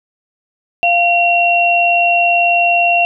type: tone pair together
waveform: sine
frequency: 697.5 / 2739 Hz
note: F5 / F7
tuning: -2 / -34 cents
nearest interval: 2 octaves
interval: 2368 cents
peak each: -12 dBFS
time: 0.83-3.05 s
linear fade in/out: 0 ms
effects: none